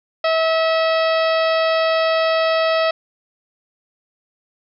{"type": "harmonic tone", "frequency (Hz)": 647, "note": "E5", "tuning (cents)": -32, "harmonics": [1, 2, 3, 4, 5, 6, 7, 8], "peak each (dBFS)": [-16, -22, -26, -28, -30, -32, -33, -34], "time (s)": [0.24, 2.91], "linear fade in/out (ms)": 5, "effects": []}